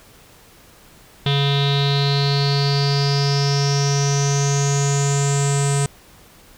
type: tone with low-pass filter sweep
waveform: square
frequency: 140.8 Hz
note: C#3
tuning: 27 cents sharp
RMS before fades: -18 dBFS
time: 1.26-5.86 s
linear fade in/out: 2 ms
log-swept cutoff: 3500 to 8200 Hz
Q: 9.5
effects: pink hiss -48 dBFS RMS until 6.57 s